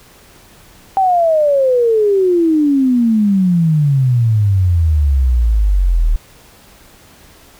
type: exponential sweep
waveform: sine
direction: down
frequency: 784 to 37.72 Hz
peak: -9 dBFS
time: 0.97-6.16 s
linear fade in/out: 0 ms
effects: pink hiss -44 dBFS RMS until 7.59 s